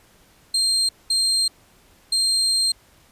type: tone bursts at uneven times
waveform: 35% pulse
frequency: 4186 Hz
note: C8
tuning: in tune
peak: -16 dBFS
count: 3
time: 0.54-0.89 / 1.1-1.48 / 2.12-2.72 s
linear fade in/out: 5 ms
effects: pink hiss -55 dBFS RMS until 3.11 s + resampled to 32000 Hz